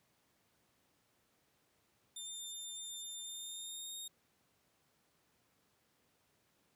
20% pulse tone with pitch glide, 3602 to 3703 Hz, A7 to A#7, +40 to -12 cents, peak -38 dBFS, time 2.16-4.08 s, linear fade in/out 5 ms, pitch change +48 cents, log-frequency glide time 3.22-3.97 s, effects pink hiss -75 dBFS RMS until 6.75 s + high-pass 100 Hz 12 dB/octave

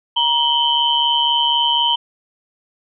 sine tone cluster, 946 / 3004 / 3148 Hz, A#5 / F#7 / G7, +25 / +26 / +7 cents, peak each -18 dBFS, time 0.16-1.96 s, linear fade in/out 10 ms, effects none

